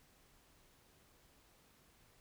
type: silence
effects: pink hiss -68 dBFS RMS until 2.2 s